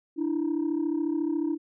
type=tone pair together; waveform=sine; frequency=296.6 / 330.7 Hz; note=D4 / E4; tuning=+17 / +6 cents; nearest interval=major second; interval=189 cents; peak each=-26 dBFS; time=0.16-1.58 s; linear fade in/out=50 ms; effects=tanh soft clip ceiling -21 dBFS